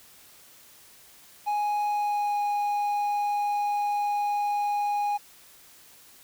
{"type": "tone with pitch glide", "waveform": "triangle", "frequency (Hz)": [830.6, 823.4], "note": ["G#5", "G#5"], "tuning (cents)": [0, -15], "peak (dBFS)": -22, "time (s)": [1.46, 5.18], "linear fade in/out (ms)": 20, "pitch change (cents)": -15, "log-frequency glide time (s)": [1.89, 2.38], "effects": ["white hiss -53 dBFS RMS until 6.23 s"]}